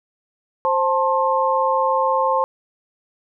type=tone cluster; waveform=sine; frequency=527 / 883 / 1063 Hz; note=C5 / A5 / C6; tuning=+12 / +6 / +27 cents; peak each=-20 dBFS; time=0.65-2.44 s; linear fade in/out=0 ms; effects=none